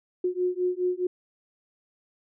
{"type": "beating tone pair", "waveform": "sine", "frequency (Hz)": [359.6, 364.4], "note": ["F#4", "F#4"], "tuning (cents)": [-49, -26], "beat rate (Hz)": 4.8, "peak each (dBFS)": -27, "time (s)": [0.24, 1.07], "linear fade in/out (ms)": 5, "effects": []}